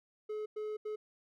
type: tone bursts at uneven times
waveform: triangle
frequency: 426.7 Hz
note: G#4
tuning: 47 cents sharp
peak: -34 dBFS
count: 3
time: 0.29-0.46 / 0.56-0.77 / 0.85-0.96 s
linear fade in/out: 10 ms
effects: none